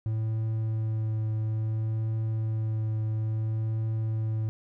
triangle tone with vibrato, 110 Hz, A2, in tune, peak -24 dBFS, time 0.06-4.49 s, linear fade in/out 0 ms, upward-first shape triangle, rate 0.59 Hz, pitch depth 15 cents each way, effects none

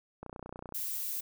click train, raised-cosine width 1 ms, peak -28 dBFS, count 16, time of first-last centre 0.23-0.723 s, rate 30.4 Hz
violet noise, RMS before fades -36 dBFS, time 0.74-1.21 s, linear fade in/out 10 ms
effects none

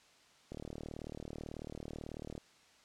click train, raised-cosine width 2 ms, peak -30 dBFS, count 72, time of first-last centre 0.52-2.379 s, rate 38.2 Hz, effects white hiss -64 dBFS RMS until 2.84 s + low-pass 6000 Hz 12 dB/octave

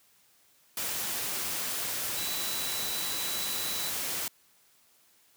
sine tone in noise, 3951 Hz, B7, in tune, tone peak -37 dBFS, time 2.17-3.9 s, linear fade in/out 2 ms, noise white, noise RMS -33 dBFS, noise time 0.77-4.28 s, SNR -7 dB, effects white hiss -64 dBFS RMS until 5.36 s + high-pass 80 Hz 12 dB/octave

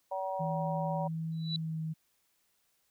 harmonic tone, 190.1 Hz, F#3, 47 cents sharp, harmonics 3 / 4 / 5, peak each -36 / -37 / -38 dBFS, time 0.11-1.08 s, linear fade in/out 10 ms
sine tone with pitch glide, 161.8 to 159.02 Hz, E3 to D#3, -32 to +38 cents, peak -33 dBFS, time 0.39-1.94 s, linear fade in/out 20 ms, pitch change -30 cents, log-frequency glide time 1.51-1.81 s
sine tone with exponential growth, 3951 Hz, B7, in tune, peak -29 dBFS, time 1.32-1.56 s, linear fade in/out 1 ms, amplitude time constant 52 ms
effects white hiss -74 dBFS RMS until 2.9 s

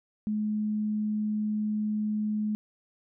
sine tone, 212.4 Hz, G#3, 39 cents sharp, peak -26 dBFS, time 0.27-2.55 s, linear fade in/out 0 ms, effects none

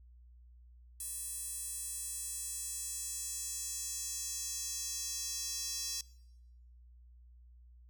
square tone with high-pass filter sweep, 370 Hz, F#4, in tune, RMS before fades -40 dBFS, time 1-6.01 s, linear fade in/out 2 ms, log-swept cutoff 9400 to 5600 Hz, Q 2.8, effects noise-tail reverb RT60 0.9 s tail -23 dB re dry + added 60 Hz sine -55 dBFS peak until 7.89 s

